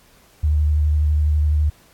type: tone with vibrato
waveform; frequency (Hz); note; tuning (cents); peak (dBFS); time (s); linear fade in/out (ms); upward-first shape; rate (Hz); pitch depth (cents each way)
sine; 75.4; D2; +46; -14; 0.43-1.7; 10; triangle; 12; 29
effects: pink hiss -53 dBFS RMS until 1.93 s + AAC 64 kbps